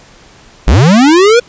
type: linear sweep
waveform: square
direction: up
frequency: 41.13 to 493.9 Hz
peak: -4 dBFS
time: 0.67-1.4 s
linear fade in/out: 10 ms
effects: pink hiss -40 dBFS RMS until 1.48 s + resampled to 16000 Hz